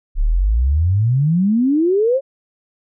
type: exponential sweep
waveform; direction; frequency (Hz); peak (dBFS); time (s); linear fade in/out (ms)
sine; up; 32.7 to 559; -12; 0.15-2.21; 50
effects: none